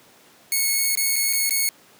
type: tone with dropouts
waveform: 5% pulse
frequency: 2198 Hz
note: C#7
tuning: 15 cents flat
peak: -9 dBFS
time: 0.52-1.69 s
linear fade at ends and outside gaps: 1 ms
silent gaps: 0.953-0.973 / 1.159-1.163 / 1.328-1.332 / 1.495-1.507 s
effects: pink hiss -52 dBFS RMS until 1.99 s + high-pass 200 Hz 12 dB/octave